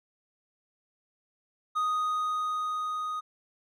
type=tone with level ramp; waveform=triangle; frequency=1244.5 Hz; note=D#6; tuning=in tune; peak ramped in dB=-23 to -29 dBFS; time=1.75-3.21 s; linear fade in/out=20 ms; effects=none